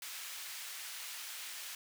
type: high-pass noise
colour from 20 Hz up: pink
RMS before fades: -45 dBFS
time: 0.02-1.75 s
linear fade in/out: 2 ms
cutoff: 1900 Hz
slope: 12 dB/octave
effects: none